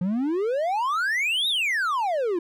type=exponential two-way sweep; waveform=triangle; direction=up then down; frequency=171.8 to 3841 to 327.4 Hz; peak=-20 dBFS; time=0.01-2.39 s; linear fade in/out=5 ms; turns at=1.48 s; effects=none